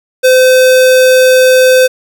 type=tone; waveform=square; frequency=513 Hz; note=C5; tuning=34 cents flat; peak=-4 dBFS; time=0.23-1.88 s; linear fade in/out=20 ms; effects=7-bit